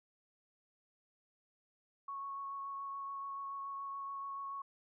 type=tone with vibrato; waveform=sine; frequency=1105 Hz; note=C#6; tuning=6 cents flat; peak=-40 dBFS; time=2.08-4.62 s; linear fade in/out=5 ms; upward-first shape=sine; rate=7 Hz; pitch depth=10 cents each way; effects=none